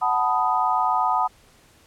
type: chord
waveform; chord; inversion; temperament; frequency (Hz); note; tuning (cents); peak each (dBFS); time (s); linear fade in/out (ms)
sine; B dominant seventh; second; equal; 740 / 880 / 987.8 / 1244.5; F#5 / A5 / B5 / D#6; 0 / 0 / 0 / 0; -24; 0.01-1.28; 20
effects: pink hiss -55 dBFS RMS until 1.86 s + low-pass 12000 Hz 12 dB/octave

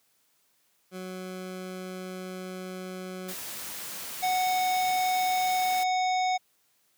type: tone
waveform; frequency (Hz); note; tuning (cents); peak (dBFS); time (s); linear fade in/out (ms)
20% pulse; 185; F#3; 0; -31; 0.91-3.35; 50
type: noise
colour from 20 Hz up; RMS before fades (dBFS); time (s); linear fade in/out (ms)
white; -38; 3.28-5.84; 10
type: harmonic tone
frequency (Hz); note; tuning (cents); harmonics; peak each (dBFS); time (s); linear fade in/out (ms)
740; F#5; 0; 1 / 3 / 5 / 7 / 9; -24 / -34 / -38 / -41 / -43; 4.22-6.38; 20
effects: white hiss -69 dBFS RMS until 6.97 s + high-pass 100 Hz 12 dB/octave

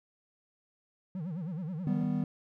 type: tone with vibrato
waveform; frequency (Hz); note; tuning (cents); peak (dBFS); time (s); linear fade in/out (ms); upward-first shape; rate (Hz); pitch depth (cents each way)
triangle; 170; F3; -46; -32; 1.15-2.04; 2; sine; 9.4; 220
type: chord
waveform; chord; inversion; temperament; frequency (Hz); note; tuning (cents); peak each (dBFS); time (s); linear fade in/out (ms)
triangle; Eb augmented; none; equal with one note detuned; 156.92 / 196 / 246.9; Eb3 / G3 / B3; +15 / 0 / 0; -31 / -31 / -30; 1.87-2.24; 2
effects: none

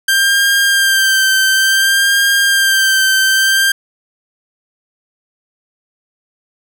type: tone with vibrato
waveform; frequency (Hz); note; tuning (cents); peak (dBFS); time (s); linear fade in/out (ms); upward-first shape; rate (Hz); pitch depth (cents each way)
sawtooth; 1580; G6; +13; -6; 0.08-3.72; 5; sine; 0.57; 31
effects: none

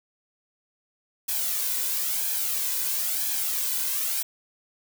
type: noise with flanger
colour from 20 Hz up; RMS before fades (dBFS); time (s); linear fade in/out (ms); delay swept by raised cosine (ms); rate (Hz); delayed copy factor
blue; -27; 1.28-4.23; 10; 1.2 to 2.04; 1; +0.6
effects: none

